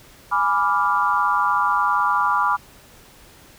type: chord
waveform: sine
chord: G# diminished seventh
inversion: none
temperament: equal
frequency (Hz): 830.6 / 987.8 / 1174.7 / 1396.9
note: G#5 / B5 / D6 / F6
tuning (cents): 0 / 0 / 0 / 0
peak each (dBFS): -25 / -21 / -20 / -24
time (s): 0.31-2.57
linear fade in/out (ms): 20
effects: pink hiss -48 dBFS RMS until 3.58 s